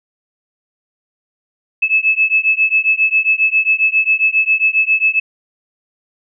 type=beating tone pair; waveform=sine; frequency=2600 / 2607.4 Hz; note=E7 / E7; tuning=-24 / -20 cents; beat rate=7.4 Hz; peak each=-14 dBFS; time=1.82-5.2 s; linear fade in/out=10 ms; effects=none